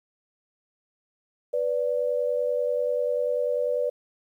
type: tone pair together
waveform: sine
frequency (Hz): 493.9 / 584.1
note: B4 / D5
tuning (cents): 0 / -10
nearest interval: minor third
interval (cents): 290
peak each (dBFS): -25 / -26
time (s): 1.53-3.9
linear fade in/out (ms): 10
effects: 10-bit